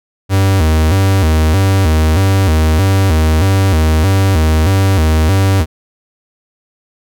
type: tone with vibrato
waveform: 45% pulse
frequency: 87.31 Hz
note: F2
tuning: in tune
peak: -8 dBFS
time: 0.29-5.66 s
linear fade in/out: 50 ms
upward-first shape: square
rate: 1.6 Hz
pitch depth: 180 cents each way
effects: none